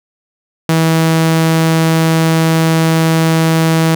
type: tone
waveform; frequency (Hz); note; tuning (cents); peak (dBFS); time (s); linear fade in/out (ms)
sawtooth; 162.1; E3; -29; -5; 0.69-3.95; 2
effects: none